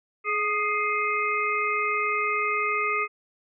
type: harmonic tone with a mistuned harmonic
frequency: 421 Hz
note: G#4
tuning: 24 cents sharp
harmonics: 1 / 3 / 5 / 6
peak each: -32 / -26 / -28 / -30 dBFS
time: 0.24-3.08 s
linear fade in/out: 50 ms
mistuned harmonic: 3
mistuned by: -34 cents
effects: none